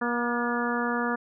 harmonic tone with a mistuned harmonic, 239 Hz, A#3, 43 cents sharp, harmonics 1 / 2 / 3 / 4 / 5 / 6 / 7, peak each -29 / -32 / -35 / -34 / -33 / -33 / -34 dBFS, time 0.01-1.16 s, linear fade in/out 10 ms, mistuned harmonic 7, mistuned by +32 cents, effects none

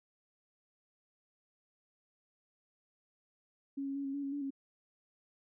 sine tone with pitch steps, 276.4 / 274.6 / 279.5 / 273 / 283.4 / 275.9 / 286.9 / 273.5 Hz, C#4 / C#4 / C#4 / C#4 / C#4 / C#4 / D4 / C#4, -5 / -16 / +14 / -26 / +38 / -8 / -40 / -23 cents, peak -35 dBFS, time 3.77-4.506 s, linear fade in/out 10 ms, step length 92 ms, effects none

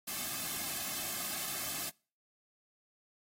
white noise with comb filter, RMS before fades -38 dBFS, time 0.07-1.9 s, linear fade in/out 10 ms, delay 2.1 ms, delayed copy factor -0.7, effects noise-tail reverb RT60 0.4 s tail -26 dB re dry + AAC 48 kbps

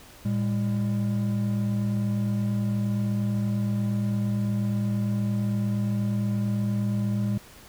triangle tone pair together, 113.3 / 201.9 Hz, A#2 / G#3, -49 / -49 cents, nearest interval minor seventh, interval 1000 cents, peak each -24 dBFS, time 0.25-7.38 s, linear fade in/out 5 ms, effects pink hiss -49 dBFS RMS until 7.68 s

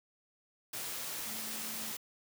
sine tone in noise, 220.3 Hz, A3, 2 cents sharp, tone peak -50 dBFS, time 1.26-1.92 s, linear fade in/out 5 ms, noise white, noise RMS -40 dBFS, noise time 0.73-1.97 s, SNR -13 dB, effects high-pass 100 Hz 12 dB/octave

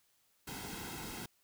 pink noise with comb filter, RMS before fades -44 dBFS, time 0.47-1.26 s, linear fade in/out 5 ms, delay 1.7 ms, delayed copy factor -0.7, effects white hiss -73 dBFS RMS until 1.43 s

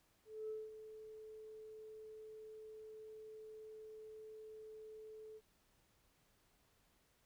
sine tone with ADSR envelope, 434.4 Hz, A4, 22 cents flat, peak -40 dBFS, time 0.25-5.41 s, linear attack 240 ms, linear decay 210 ms, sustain -11 dB, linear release 47 ms, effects tanh soft clip ceiling -37 dBFS + pink hiss -75 dBFS RMS until 7.25 s

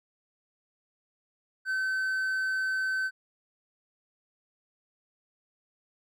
triangle tone, 1532 Hz, G6, 40 cents flat, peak -25 dBFS, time 1.65-3.11 s, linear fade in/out 50 ms, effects none

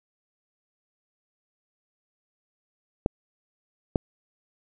clicks, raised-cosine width 2 ms, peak -8 dBFS, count 2, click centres 3.061 / 3.958 s, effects none

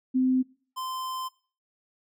sine / square tone pair in turn, 257.7 / 1035 Hz, C4 / C6, -26 / -19 cents, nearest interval 2 octaves, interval 2407 cents, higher second, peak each -20 / -32 dBFS, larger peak first, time 0.14-0.43 / 0.76-1.29 s, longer second, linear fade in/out 20 ms, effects noise-tail reverb RT60 0.4 s tail -20 dB re dry

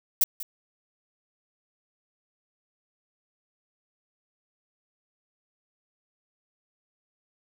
violet noise with echo, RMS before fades -20 dBFS, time 0.21-0.24 s, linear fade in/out 2 ms, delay 190 ms, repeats 1, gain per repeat -15 dB, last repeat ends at 0.43 s, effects none

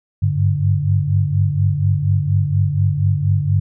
sine tone cluster, 96.8 / 101 / 145.2 Hz, G2 / G#2 / D3, -21 / -48 / -19 cents, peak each -18 dBFS, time 0.22-3.6 s, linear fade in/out 10 ms, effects none

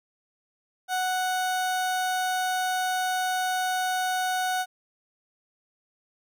30% pulse tone, 740 Hz, F#5, in tune, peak -22 dBFS, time 0.88-4.66 s, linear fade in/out 50 ms, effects none

